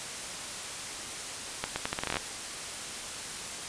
accelerating click train, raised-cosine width 0.3 ms, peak -13 dBFS, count 12, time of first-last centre 1.64-2.169 s, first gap 120 ms, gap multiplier 0.79, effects white hiss -38 dBFS RMS until 3.68 s + resampled to 22050 Hz

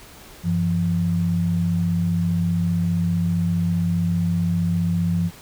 sine tone pair together, 95.8 / 170.99 Hz, G2 / F3, -39 / -36 cents, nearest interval minor seventh, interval 1003 cents, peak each -24 / -19 dBFS, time 0.43-5.31 s, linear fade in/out 50 ms, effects pink hiss -44 dBFS RMS until 5.41 s

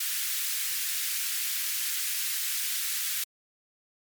white high-pass noise, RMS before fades -30 dBFS, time 0-3.24 s, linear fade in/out 5 ms, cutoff 1600 Hz, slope 24 dB/octave, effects MP3 96 kbps

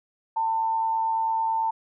sine tone with amplitude modulation, 897 Hz, A5, 33 cents sharp, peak -20 dBFS, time 0.36-1.71 s, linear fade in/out 10 ms, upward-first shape sine, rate 109 Hz, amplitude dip 40%, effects none

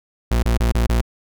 40% pulse tone bursts, 58.27 Hz, A#1, in tune, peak -14 dBFS, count 5, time 0.31-1.014 s, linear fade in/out 5 ms, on 120 ms, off 26 ms, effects none

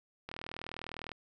click train, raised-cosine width 0.3 ms, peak -25 dBFS, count 34, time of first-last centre 0.29-1.117 s, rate 39.9 Hz, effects none

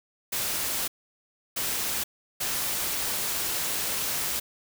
white noise bursts at uneven times, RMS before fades -29 dBFS, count 3, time 0.32-0.88 / 1.56-2.04 / 2.4-4.4 s, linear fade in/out 10 ms, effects none

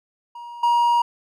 triangle tone with level steps, 950 Hz, A#5, 33 cents sharp, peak -32 / -13 dBFS, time 0.35-1.02 s, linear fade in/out 5 ms, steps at 0.63 s, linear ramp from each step 5 ms, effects none

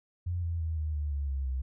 sine tone with pitch steps, 87.9 / 84.17 / 80.6 / 77.19 / 73.91 / 70.78 / 67.78 / 64.91 Hz, F2 / E2 / E2 / D#2 / D2 / C#2 / C#2 / C2, +12 / +37 / -38 / -13 / +12 / +37 / -38 / -13 cents, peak -29 dBFS, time 0.26-1.62 s, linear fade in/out 10 ms, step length 170 ms, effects none

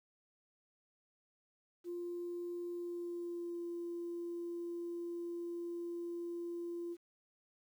sine tone with pitch glide, 349.2 to 343.8 Hz, F4 to F4, 0 to -27 cents, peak -38 dBFS, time 1.84-6.97 s, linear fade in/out 50 ms, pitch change -27 cents, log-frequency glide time 2.71-3.65 s, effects tanh soft clip ceiling -35 dBFS + 11-bit

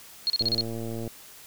sine tone bursts, 4296 Hz, C8, 45 cents sharp, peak -21 dBFS, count 6, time 0.27-0.609 s, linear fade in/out 0 ms, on 29 ms, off 33 ms
click train, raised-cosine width 2 ms, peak -22 dBFS, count 77, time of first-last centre 0.41-1.077 s, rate 114 Hz
effects white hiss -48 dBFS RMS until 1.46 s

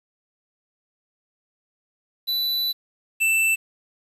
square tone pair in turn, 3976 / 2660 Hz, B7 / E7, +11 / +15 cents, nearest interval perfect fifth, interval 696 cents, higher first, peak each -22 / -18 dBFS, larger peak second, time 2.27-2.73 / 3.2-3.56 s, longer first, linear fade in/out 20 ms, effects resampled to 32000 Hz + 8-bit

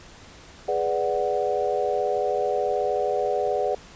sine chord, G# half-diminished seventh, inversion none, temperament equal, 415.3 / 493.9 / 587.3 / 740 Hz, G#4 / B4 / D5 / F#5, 0 / 0 / 0 / 0 cents, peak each -27 dBFS, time 0.68-3.75 s, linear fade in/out 5 ms, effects pink hiss -47 dBFS RMS until 3.95 s + resampled to 16000 Hz

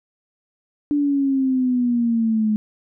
sine exponential sweep, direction down, 293.7 to 212 Hz, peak -16 dBFS, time 0.91-2.56 s, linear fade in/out 0 ms, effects none

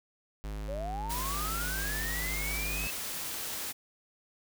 square tone, 51.91 Hz, G#1, in tune, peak -36 dBFS, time 0.44-2.87 s, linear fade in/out 0 ms
sine linear sweep, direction up, 529 to 2637 Hz, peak -36 dBFS, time 0.68-2.91 s, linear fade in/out 10 ms
white noise, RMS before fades -37 dBFS, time 1.09-3.73 s, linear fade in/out 20 ms
effects none

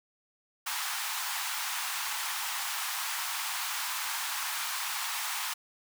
pink high-pass noise, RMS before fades -34 dBFS, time 0.66-5.54 s, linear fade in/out 10 ms, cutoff 830 Hz, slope 48 dB/octave, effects none

